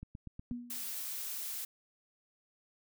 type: click train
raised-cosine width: 5 ms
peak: -32 dBFS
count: 5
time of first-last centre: 0.03-0.516 s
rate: 8.23 Hz
type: tone with exponential decay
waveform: sine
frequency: 241.7 Hz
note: B3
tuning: 37 cents flat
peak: -34 dBFS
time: 0.51-0.95 s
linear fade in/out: 0 ms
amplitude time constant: 95 ms
type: noise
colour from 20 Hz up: blue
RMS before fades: -40 dBFS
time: 0.7-1.65 s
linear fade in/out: 5 ms
effects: none